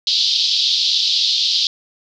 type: band-pass noise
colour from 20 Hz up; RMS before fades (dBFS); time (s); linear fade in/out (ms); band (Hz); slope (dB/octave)
white; -17; 0.07-1.67; 2; 3300 to 4800; 48
effects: none